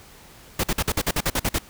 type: noise bursts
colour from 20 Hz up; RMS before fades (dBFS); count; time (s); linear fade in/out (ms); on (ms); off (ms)
pink; -22; 11; 0.59-1.586; 5; 46; 49
effects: pink hiss -48 dBFS RMS until 1.69 s